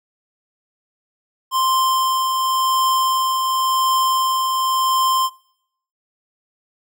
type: tone with tremolo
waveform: square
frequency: 1046.5 Hz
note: C6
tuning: in tune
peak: -15 dBFS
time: 1.51-5.3 s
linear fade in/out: 50 ms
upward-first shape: triangle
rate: 0.92 Hz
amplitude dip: 35%
effects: noise-tail reverb RT60 0.7 s tail -22 dB re dry